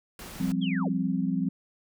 pink noise, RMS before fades -42 dBFS, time 0.19-0.52 s, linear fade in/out 2 ms
sine chord, F suspended second, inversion none, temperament equal, 174.61 / 196 / 261.6 Hz, F3 / G3 / C4, 0 / 0 / 0 cents, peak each -29 dBFS, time 0.4-1.49 s, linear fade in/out 5 ms
sine linear sweep, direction down, 3451 to 94.9 Hz, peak -34 dBFS, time 0.61-0.91 s, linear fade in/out 20 ms
effects none

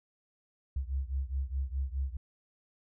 sine beating tone pair, 65.41 / 70.21 Hz, C2 / C#2, 0 / +23 cents, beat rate 4.8 Hz, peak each -33 / -35 dBFS, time 0.76-2.17 s, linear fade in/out 5 ms, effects none

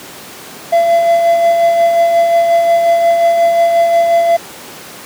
triangle tone with tremolo, 678 Hz, E5, 49 cents sharp, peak -4 dBFS, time 0.72-4.37 s, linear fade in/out 10 ms, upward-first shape sine, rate 5.6 Hz, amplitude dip 35%, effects pink hiss -31 dBFS RMS until 5.05 s + high-pass 200 Hz 12 dB/octave

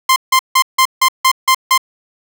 sawtooth tone bursts, 1046.5 Hz, C6, in tune, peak -4 dBFS, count 8, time 0.09-1.778 s, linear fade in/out 5 ms, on 71 ms, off 160 ms, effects none

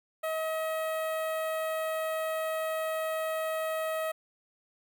sawtooth tone with notch filter, 637 Hz, D#5, 41 cents sharp, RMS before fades -32 dBFS, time 0.23-4.12 s, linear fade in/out 10 ms, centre 5400 Hz, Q 0.55, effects none

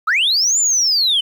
sine linear two-way sweep, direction up then down, 1174.7 to 7260 to 2964 Hz, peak -11 dBFS, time 0.07-1.21 s, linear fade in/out 10 ms, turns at 0.59 s, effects tanh soft clip ceiling -10 dBFS + 8-bit

